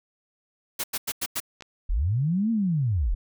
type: noise bursts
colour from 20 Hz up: white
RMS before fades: -28 dBFS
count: 5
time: 0.79-1.403 s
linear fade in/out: 10 ms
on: 49 ms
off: 92 ms
type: clicks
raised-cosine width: 0.2 ms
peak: -25 dBFS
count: 2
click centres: 1.608 / 1.623 s
type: linear two-way sweep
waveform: sine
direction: up then down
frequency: 31.44 to 233.1 to 31.44 Hz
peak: -21 dBFS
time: 1.89-3.15 s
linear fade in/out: 10 ms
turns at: 2.51 s
effects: none